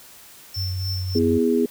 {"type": "tone with tremolo", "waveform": "square", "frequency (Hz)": 5370, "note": "E8", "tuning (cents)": 31, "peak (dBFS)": -27, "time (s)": [0.54, 1.19], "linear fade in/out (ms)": 5, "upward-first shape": "triangle", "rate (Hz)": 3.4, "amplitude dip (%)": 80}
{"type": "tone with vibrato", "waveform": "sine", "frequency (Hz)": 93.2, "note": "F#2", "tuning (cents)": 13, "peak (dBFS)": -24, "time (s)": [0.56, 1.39], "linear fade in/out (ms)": 20, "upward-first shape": "triangle", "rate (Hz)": 17, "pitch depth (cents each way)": 23}
{"type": "chord", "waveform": "sine", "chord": "E major", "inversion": "second", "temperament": "just", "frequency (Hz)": [247.2, 329.6, 412], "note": ["B3", "E4", "G#4"], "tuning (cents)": [2, 0, -14], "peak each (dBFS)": [-20, -24, -20], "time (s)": [1.15, 1.66], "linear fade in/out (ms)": 5}
{"effects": ["white hiss -46 dBFS RMS until 1.7 s"]}